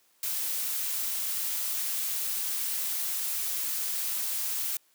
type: noise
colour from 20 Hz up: blue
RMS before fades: -31 dBFS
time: 0.23-4.77 s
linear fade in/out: 2 ms
effects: white hiss -66 dBFS RMS until 4.94 s + high-pass 200 Hz 12 dB/octave